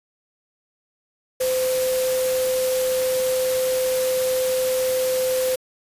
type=tone in noise; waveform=sine; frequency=514 Hz; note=C5; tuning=31 cents flat; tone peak=-19 dBFS; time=1.4-5.56 s; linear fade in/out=10 ms; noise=white; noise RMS=-29 dBFS; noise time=1.4-5.56 s; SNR=+7 dB; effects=resampled to 32000 Hz